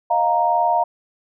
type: chord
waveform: sine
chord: Eb suspended second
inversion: none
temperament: equal with one note detuned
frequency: 622.3 / 703.7 / 932.3 Hz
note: Eb5 / F5 / Bb5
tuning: 0 / +13 / 0 cents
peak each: -24 / -18 / -18 dBFS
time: 0.1-0.84 s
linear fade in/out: 10 ms
effects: none